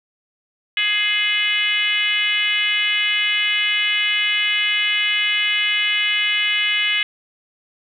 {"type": "tone with frequency modulation", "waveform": "sine", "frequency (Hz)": 2531, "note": "D#7", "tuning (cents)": 29, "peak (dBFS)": -16, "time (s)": [0.77, 7.03], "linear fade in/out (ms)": 2, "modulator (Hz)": 431, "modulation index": 1.7, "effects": ["9-bit"]}